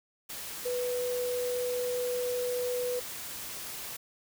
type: tone in noise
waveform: sine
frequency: 493.9 Hz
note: B4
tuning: in tune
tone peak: -29 dBFS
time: 0.65-3 s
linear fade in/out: 10 ms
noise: white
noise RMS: -40 dBFS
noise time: 0.29-3.97 s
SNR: +8 dB
effects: none